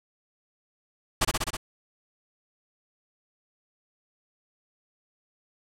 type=noise with echo; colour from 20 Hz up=pink; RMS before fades=-21 dBFS; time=1.21-1.25 s; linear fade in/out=10 ms; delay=64 ms; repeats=5; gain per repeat=-2 dB; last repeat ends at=1.57 s; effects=low-pass 11000 Hz 12 dB/octave